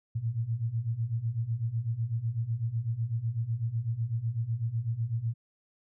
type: beating tone pair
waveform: sine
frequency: 110.4 / 118.4 Hz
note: A2 / A#2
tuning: +6 / +27 cents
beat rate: 8 Hz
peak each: -33 / -30 dBFS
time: 0.15-5.34 s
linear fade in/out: 10 ms
effects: none